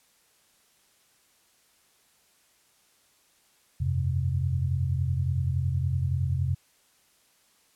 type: chord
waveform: sine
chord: F suspended second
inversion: none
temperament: equal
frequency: 87.31 / 98 / 130.81 Hz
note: F2 / G2 / C3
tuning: 0 / 0 / 0 cents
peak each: -27 / -33 / -27 dBFS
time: 3.8-6.55 s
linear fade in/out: 10 ms
effects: white hiss -64 dBFS RMS until 7.75 s + low-pass 12000 Hz 12 dB/octave